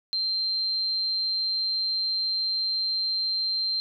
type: tone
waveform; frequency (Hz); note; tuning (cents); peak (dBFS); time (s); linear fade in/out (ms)
sine; 4147; C8; -16; -24; 0.13-3.8; 0
effects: none